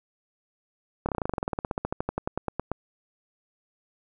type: slowing click train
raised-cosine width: 1 ms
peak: -13 dBFS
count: 27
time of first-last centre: 1.06-2.716 s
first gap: 28 ms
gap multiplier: 1.06
effects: none